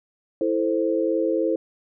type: chord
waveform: sine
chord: A minor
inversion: second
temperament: equal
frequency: 329.6 / 440 / 523.3 Hz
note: E4 / A4 / C5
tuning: 0 / 0 / 0 cents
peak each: -23 / -25 / -24 dBFS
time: 0.41-1.56 s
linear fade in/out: 2 ms
effects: none